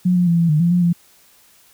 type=tone with pitch steps; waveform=sine; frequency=180.5 / 177.5 / 169.5 / 168.4 / 151.6 / 171.6 / 177.3 / 172 Hz; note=F#3 / F3 / E3 / E3 / D#3 / F3 / F3 / F3; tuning=-43 / +28 / +49 / +37 / -45 / -30 / +26 / -26 cents; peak=-12 dBFS; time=0.05-0.93 s; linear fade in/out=10 ms; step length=110 ms; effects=white hiss -52 dBFS RMS until 1.73 s